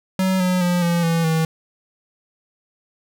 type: tone with pitch steps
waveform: square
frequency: 188.2 / 182.42 / 176.82 / 171.39 / 166.12 / 161.02 Hz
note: F#3 / F#3 / F3 / F3 / E3 / E3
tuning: +30 / -24 / +22 / -32 / +14 / -40 cents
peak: -17 dBFS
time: 0.19-1.45 s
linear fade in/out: 2 ms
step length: 210 ms
effects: none